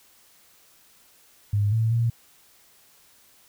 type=tone with pitch steps; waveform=sine; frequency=102.8 / 112.4 / 116.4 Hz; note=G#2 / A2 / A#2; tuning=-17 / +37 / -2 cents; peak=-19 dBFS; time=1.53-2.1 s; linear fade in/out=5 ms; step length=190 ms; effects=white hiss -57 dBFS RMS until 3.48 s